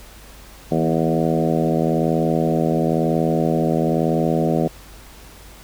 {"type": "harmonic tone with a mistuned harmonic", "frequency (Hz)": 81, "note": "E2", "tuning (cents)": -30, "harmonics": [2, 3, 4, 5, 6, 7, 8, 9], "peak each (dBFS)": [-21, -23, -24, -25, -26, -26, -27, -28], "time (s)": [0.71, 4.68], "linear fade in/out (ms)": 10, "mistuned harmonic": 3, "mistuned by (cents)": -26, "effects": ["added 50 Hz sine -43 dBFS peak until 5.63 s", "pink hiss -44 dBFS RMS until 5.63 s"]}